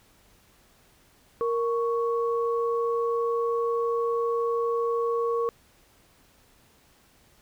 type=tone pair together; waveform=sine; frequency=466.2 / 1111.8 Hz; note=A#4 / C#6; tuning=0 / +5 cents; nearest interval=octave + minor third; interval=1505 cents; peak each=-24 / -30 dBFS; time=1.41-5.49 s; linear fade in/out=0 ms; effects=pink hiss -60 dBFS RMS until 7.41 s